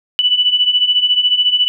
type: beating tone pair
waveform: sine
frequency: 2960 / 2974 Hz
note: F#7 / F#7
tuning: 0 / +8 cents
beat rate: 14 Hz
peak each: -16 / -12 dBFS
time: 0.19-1.68 s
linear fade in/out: 0 ms
effects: none